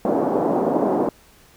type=band-pass noise; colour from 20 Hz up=pink; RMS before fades=-20 dBFS; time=0.05-1.09 s; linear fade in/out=2 ms; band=220 to 820 Hz; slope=24 dB/octave; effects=pink hiss -52 dBFS RMS until 1.56 s